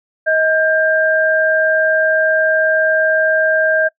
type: tone pair together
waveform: sine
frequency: 632.2 / 1593 Hz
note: D#5 / G6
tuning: +27 / +27 cents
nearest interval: octave + major third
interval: 1600 cents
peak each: -14 dBFS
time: 0.26-3.89 s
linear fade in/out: 20 ms
effects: noise-tail reverb RT60 0.1 s tail -22 dB re dry